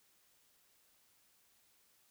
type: silence
effects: white hiss -71 dBFS RMS until 2.1 s